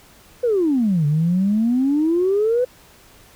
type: exponential two-way sweep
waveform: sine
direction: down then up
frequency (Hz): 510 to 143.9 to 510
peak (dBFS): -14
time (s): 0.43-2.65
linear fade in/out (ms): 10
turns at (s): 1.06
effects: tanh soft clip ceiling -10 dBFS + pink hiss -49 dBFS RMS until 3.35 s